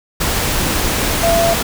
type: tone in noise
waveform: sine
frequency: 674 Hz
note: E5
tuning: 38 cents sharp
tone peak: -12 dBFS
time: 1.23-1.54 s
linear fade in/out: 10 ms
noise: pink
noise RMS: -17 dBFS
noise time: 0.2-1.63 s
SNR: +2 dB
effects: none